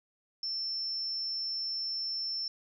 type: tone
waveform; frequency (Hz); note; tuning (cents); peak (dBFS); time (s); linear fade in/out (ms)
sine; 5360; E8; +28; -32; 0.43-2.48; 2
effects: none